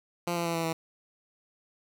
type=tone with pitch steps; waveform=10% pulse; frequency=173.1 / 170.52 / 167.98 / 165.47 / 163.01 Hz; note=F3 / F3 / E3 / E3 / E3; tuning=-15 / -41 / +33 / +7 / -19 cents; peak=-20 dBFS; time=0.27-0.73 s; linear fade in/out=5 ms; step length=92 ms; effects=none